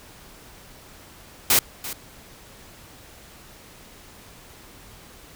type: noise with echo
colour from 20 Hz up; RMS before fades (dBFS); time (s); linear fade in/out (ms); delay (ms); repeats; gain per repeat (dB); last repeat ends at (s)
white; -17; 1.5-1.59; 2; 340; 1; -15; 1.93
effects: pink hiss -47 dBFS RMS until 5.35 s